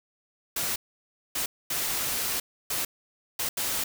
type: noise bursts at uneven times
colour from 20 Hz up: white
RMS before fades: -29 dBFS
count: 6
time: 0.56-0.76 / 1.35-1.46 / 1.7-2.4 / 2.7-2.85 / 3.39-3.49 / 3.57-3.84 s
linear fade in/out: 5 ms
effects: none